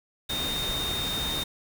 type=tone in noise; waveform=sine; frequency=3674 Hz; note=A#7; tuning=26 cents flat; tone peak=-29 dBFS; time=0.29-1.44 s; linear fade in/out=10 ms; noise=pink; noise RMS=-33 dBFS; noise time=0.29-1.44 s; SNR=+1 dB; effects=none